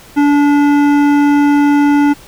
triangle tone with hard clipping, 288.8 Hz, D4, 29 cents flat, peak -9 dBFS, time 0.16-2.14 s, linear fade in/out 20 ms, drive 17 dB, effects pink hiss -39 dBFS RMS until 2.27 s

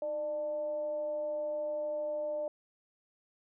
sine tone with frequency modulation, 599 Hz, D5, 34 cents sharp, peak -32 dBFS, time 0.02-2.48 s, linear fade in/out 2 ms, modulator 285 Hz, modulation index 0.25, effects none

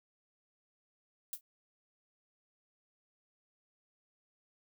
violet noise with exponential decay, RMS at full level -34 dBFS, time 1.33-1.41 s, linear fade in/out 2 ms, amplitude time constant 17 ms, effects none

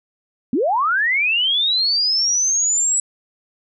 sine linear sweep, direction up, 214.6 to 7870 Hz, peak -15 dBFS, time 0.53-3 s, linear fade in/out 2 ms, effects none

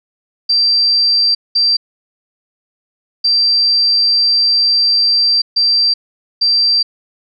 sine tone bursts at uneven times, 4701 Hz, D8, 1 cent sharp, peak -9 dBFS, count 5, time 0.49-1.35 / 1.55-1.77 / 3.24-5.42 / 5.56-5.94 / 6.41-6.83 s, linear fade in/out 10 ms, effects none

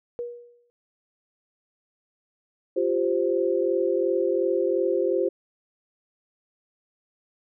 sine tone with exponential decay, 479.6 Hz, A#4, 49 cents sharp, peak -26 dBFS, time 0.19-0.7 s, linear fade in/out 0 ms, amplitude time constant 110 ms
sine chord, F suspended second, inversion none, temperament equal, 349.2 / 392 / 523.3 Hz, F4 / G4 / C5, 0 / 0 / 0 cents, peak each -25 dBFS, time 2.76-5.29 s, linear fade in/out 10 ms
effects none

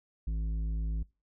sine tone with tanh clipping, 54 Hz, A1, 32 cents flat, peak -31 dBFS, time 0.27-1.03 s, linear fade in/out 5 ms, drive 9 dB, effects noise-tail reverb RT60 0.3 s tail -24 dB re dry

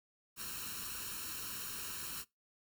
white noise with comb filter, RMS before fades -43 dBFS, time 0.36-2.25 s, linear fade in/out 50 ms, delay 0.72 ms, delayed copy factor +0.75, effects noise-tail reverb RT60 0.2 s tail -23 dB re dry

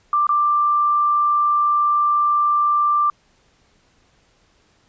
sine tone with dropouts, 1181 Hz, D6, 9 cents sharp, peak -14 dBFS, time 0.13-3.1 s, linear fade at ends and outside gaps 2 ms, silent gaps 0.269-0.291 s, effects pink hiss -59 dBFS RMS until 4.88 s + resampled to 16000 Hz

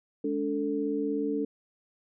sine tone cluster, 211.3 / 287.8 / 443.6 Hz, G#3 / D4 / A4, +30 / -35 / +14 cents, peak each -36 / -29 / -31 dBFS, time 0.24-1.45 s, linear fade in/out 5 ms, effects none

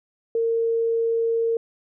sine tone, 458.2 Hz, A#4, 30 cents flat, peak -19 dBFS, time 0.35-1.57 s, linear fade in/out 2 ms, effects none

